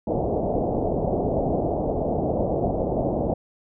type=low-pass noise; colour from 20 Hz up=white; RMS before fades=-24 dBFS; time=0.07-3.34 s; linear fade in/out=5 ms; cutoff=730 Hz; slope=48 dB/octave; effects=none